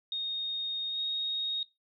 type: tone with pitch glide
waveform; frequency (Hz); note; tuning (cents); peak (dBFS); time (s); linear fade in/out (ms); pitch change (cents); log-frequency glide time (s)
sine; 3709 to 3739; A#7 to A#7; -9 to +4; -30; 0.12-1.63; 2; +13; 0.88-0.99
effects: noise-tail reverb RT60 0.2 s tail -18 dB re dry